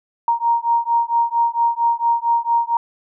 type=beating tone pair; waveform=sine; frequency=932.3 / 936.7 Hz; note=A#5 / A#5; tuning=0 / +8 cents; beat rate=4.4 Hz; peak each=-18 dBFS; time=0.28-2.77 s; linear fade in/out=2 ms; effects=none